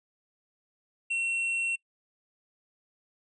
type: tone with tanh clipping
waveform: sine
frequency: 2720 Hz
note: F7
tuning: 46 cents flat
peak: -28 dBFS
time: 1.1-1.76 s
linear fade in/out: 10 ms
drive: 6 dB
effects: noise-tail reverb RT60 0.1 s tail -22 dB re dry + resampled to 22050 Hz